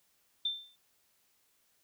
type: tone with exponential decay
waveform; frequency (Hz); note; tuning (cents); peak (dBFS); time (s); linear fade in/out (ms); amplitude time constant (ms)
sine; 3566; A7; +22; -27; 0.45-0.76; 5; 67
effects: white hiss -72 dBFS RMS until 1.83 s